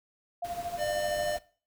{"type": "tone with tremolo", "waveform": "sine", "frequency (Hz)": 696, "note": "F5", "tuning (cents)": -6, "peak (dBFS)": -30, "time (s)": [0.42, 1.37], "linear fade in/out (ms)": 5, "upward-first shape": "sine", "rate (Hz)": 13, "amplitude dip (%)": 75}
{"type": "noise", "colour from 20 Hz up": "pink", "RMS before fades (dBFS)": -45, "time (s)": [0.44, 1.39], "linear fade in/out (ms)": 10}
{"type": "tone", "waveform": "square", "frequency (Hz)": 600, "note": "D5", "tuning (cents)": 37, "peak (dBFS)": -30, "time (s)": [0.77, 1.39], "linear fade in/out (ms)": 50}
{"effects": ["noise-tail reverb RT60 0.4 s tail -19 dB re dry"]}